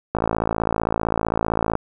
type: click train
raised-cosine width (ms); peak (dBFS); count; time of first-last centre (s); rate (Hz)
1; -6; 90; 0.15-1.754; 55.5
effects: none